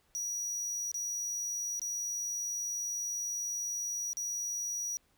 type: tone with dropouts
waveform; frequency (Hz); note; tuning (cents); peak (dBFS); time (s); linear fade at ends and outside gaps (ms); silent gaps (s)
square; 5800; F#8; -35; -34; 0.15-4.97; 0; 0.916-0.943 / 1.795-1.817 / 4.131-4.17
effects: pink hiss -71 dBFS RMS until 5.17 s